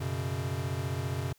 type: chord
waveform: square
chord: F# suspended fourth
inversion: none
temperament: equal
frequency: 92.5 / 123.47 / 138.59 Hz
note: F#2 / B2 / C#3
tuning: 0 / 0 / 0 cents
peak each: -36 / -36 / -36 dBFS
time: 0-1.33 s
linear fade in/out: 10 ms
effects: white hiss -67 dBFS RMS until 1.38 s